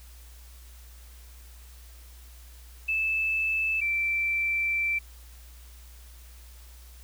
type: tone pair in turn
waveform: sine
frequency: 2626 / 2340 Hz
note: E7 / D7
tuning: -7 / -7 cents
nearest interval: major second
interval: 200 cents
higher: first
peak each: -24 dBFS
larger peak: neither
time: 2.88-3.81 / 3.81-4.99 s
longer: second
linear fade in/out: 10 ms
effects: added 60 Hz sine -46 dBFS peak until 7.03 s + white hiss -55 dBFS RMS until 7.03 s